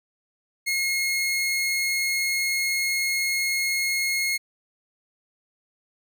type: tone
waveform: sawtooth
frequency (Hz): 2158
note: C#7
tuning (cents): -47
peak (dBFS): -19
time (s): 0.66-4.38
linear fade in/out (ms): 20
effects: none